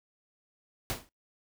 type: noise with exponential decay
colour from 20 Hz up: pink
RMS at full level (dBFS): -29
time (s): 0.9-1.09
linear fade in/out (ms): 0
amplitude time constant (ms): 40
effects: noise-tail reverb RT60 0.2 s tail -25 dB re dry